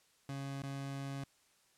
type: tone with dropouts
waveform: 30% pulse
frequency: 137.9 Hz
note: C#3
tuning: 9 cents flat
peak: -37 dBFS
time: 0.29-1.24 s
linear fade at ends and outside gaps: 2 ms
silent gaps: 0.621-0.634 s
effects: white hiss -70 dBFS RMS until 1.77 s + low-pass 10000 Hz 12 dB/octave